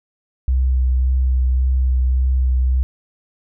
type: tone with vibrato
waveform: sine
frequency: 64 Hz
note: C2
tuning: 38 cents flat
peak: -13 dBFS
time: 0.48-2.83 s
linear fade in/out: 0 ms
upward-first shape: sine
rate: 1.8 Hz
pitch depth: 16 cents each way
effects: none